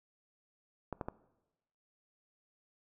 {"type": "clicks", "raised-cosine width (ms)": 1, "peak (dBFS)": -23, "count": 3, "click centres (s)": [0.927, 1.012, 1.085], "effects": ["noise-tail reverb RT60 1.0 s tail -19 dB re dry"]}